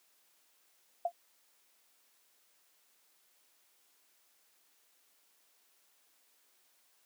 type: tone with exponential decay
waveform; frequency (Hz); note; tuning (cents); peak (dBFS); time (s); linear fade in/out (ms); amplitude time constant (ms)
sine; 693; F5; -14; -25; 1.05-1.12; 5; 15
effects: white hiss -70 dBFS RMS until 7.05 s + high-pass 300 Hz 12 dB/octave